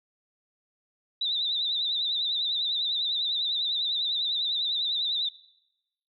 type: tone with vibrato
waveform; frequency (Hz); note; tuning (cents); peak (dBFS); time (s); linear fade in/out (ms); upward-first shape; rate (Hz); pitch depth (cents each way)
sine; 3752; A#7; +11; -25; 1.21-5.29; 5; sine; 10; 98
effects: noise-tail reverb RT60 0.9 s tail -20 dB re dry